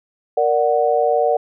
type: chord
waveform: sine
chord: Bb augmented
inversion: none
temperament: equal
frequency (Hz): 466.2 / 587.3 / 740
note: Bb4 / D5 / F#5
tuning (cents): 0 / 0 / 0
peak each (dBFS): -18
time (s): 0.37-1.37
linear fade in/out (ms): 5
effects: none